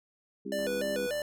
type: harmonic tone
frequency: 67 Hz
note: C2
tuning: 42 cents sharp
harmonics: 3 / 4 / 5 / 6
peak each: -39 / -40 / -43 / -40 dBFS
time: 0.45-1.07 s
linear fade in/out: 10 ms
type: tone with vibrato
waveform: square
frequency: 539 Hz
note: C#5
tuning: 49 cents flat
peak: -31 dBFS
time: 0.52-1.22 s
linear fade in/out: 2 ms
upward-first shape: square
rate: 3.4 Hz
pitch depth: 160 cents each way
type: click train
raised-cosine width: 1 ms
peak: -35 dBFS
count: 50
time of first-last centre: 0.59-1.218 s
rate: 78 Hz
effects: none